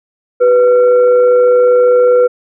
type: tone with frequency modulation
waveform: sine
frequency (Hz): 493.9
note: B4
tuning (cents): 0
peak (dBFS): -5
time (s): 0.4-2.28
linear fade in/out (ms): 20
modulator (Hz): 875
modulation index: 0.33
effects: none